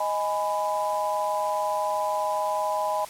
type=chord; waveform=sine; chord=G# minor; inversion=second; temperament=just; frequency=623 / 830.6 / 996.7 Hz; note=D#5 / G#5 / B5; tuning=+2 / 0 / +16 cents; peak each=-28 dBFS; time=0-3.05 s; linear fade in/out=5 ms; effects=white hiss -43 dBFS RMS until 3.09 s + low-pass 12000 Hz 12 dB/octave

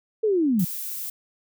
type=linear sweep; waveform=sine; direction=down; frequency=453 to 160 Hz; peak=-18 dBFS; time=0.23-0.65 s; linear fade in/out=10 ms
type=noise; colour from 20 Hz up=violet; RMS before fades=-32 dBFS; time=0.59-1.1 s; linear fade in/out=5 ms
effects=none

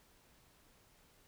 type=silence; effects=pink hiss -67 dBFS RMS until 1.27 s

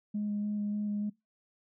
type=tone with vibrato; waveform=sine; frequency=207.7 Hz; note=G#3; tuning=in tune; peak=-29 dBFS; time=0.14-1.1 s; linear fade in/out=10 ms; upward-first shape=square; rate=3.4 Hz; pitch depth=9 cents each way; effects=noise-tail reverb RT60 0.2 s tail -23 dB re dry + tanh soft clip ceiling -26 dBFS

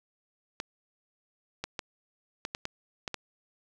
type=clicks; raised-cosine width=0.2 ms; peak=-16 dBFS; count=8; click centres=0.601 / 1.64 / 1.792 / 2.451 / 2.549 / 2.654 / 3.078 / 3.143 s; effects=none

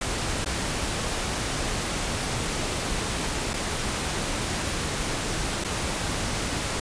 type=noise with dropouts; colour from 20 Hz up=pink; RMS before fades=-28 dBFS; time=0.01-6.8 s; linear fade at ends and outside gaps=5 ms; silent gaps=0.447-0.459 / 3.534-3.538 / 5.64-5.645 s; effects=resampled to 22050 Hz

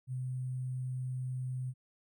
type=tone with sample-and-hold; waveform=sine; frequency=127.9 Hz; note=C3; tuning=39 cents flat; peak=-34 dBFS; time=0.07-1.74 s; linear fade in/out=50 ms; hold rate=8820 Hz; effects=none

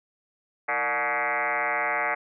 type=tone with frequency modulation; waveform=sine; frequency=1396.9 Hz; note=F6; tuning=in tune; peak=-23 dBFS; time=0.68-2.15 s; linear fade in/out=10 ms; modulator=134 Hz; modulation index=6.1; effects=none

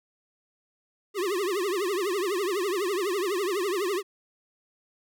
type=tone with vibrato; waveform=square; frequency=381.1 Hz; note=G4; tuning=49 cents flat; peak=-26 dBFS; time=1.14-4.03 s; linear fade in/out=50 ms; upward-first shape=triangle; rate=12 Hz; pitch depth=210 cents each way; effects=none

